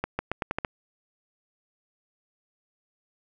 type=accelerating click train; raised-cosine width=0.5 ms; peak=-12 dBFS; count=7; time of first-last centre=0.04-0.648 s; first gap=150 ms; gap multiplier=0.84; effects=none